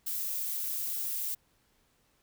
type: noise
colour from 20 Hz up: violet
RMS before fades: -34 dBFS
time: 0.06-1.35 s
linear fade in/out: 10 ms
effects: pink hiss -70 dBFS RMS until 2.22 s